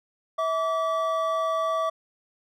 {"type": "tone pair together", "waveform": "triangle", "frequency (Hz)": [648.9, 1154], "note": ["E5", "D6"], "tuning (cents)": [-27, -31], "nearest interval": "minor seventh", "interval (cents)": 996, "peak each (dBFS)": -24, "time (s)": [0.38, 1.9], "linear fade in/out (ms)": 10, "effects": []}